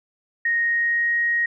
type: tone with pitch glide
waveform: sine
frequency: 1864.7 to 1879.8 Hz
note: A#6 to A#6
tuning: 0 to +14 cents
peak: -18 dBFS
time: 0.45-1.46 s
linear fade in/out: 5 ms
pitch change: +14 cents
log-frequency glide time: 0.57-1.17 s
effects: none